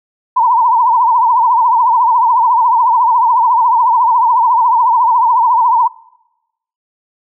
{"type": "tone with vibrato", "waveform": "sine", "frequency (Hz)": 950, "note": "A#5", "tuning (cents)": 33, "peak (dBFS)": -7, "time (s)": [0.36, 5.88], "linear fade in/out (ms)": 10, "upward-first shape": "triangle", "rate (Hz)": 14, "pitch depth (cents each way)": 140, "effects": ["noise-tail reverb RT60 0.9 s tail -23 dB re dry"]}